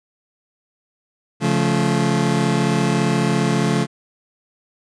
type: chord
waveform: 30% pulse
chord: Db augmented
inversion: none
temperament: just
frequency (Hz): 138.59 / 173.24 / 216.5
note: Db3 / F3 / A3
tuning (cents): 0 / -14 / -28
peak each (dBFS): -18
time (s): 1.4-3.87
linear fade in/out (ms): 50
effects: resampled to 22050 Hz